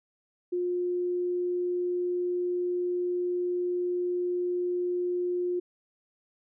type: tone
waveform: sine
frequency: 356.1 Hz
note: F4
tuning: 34 cents sharp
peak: -26 dBFS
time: 0.52-5.6 s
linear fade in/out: 10 ms
effects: none